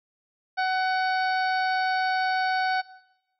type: harmonic tone with a mistuned harmonic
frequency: 749 Hz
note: F#5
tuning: 21 cents sharp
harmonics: 1 / 2 / 3 / 4 / 5 / 6 / 7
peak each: -24 / -27 / -36 / -44 / -42 / -37 / -49 dBFS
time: 0.57-2.82 s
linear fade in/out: 20 ms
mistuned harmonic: 7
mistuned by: +61 cents
effects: noise-tail reverb RT60 0.9 s tail -19 dB re dry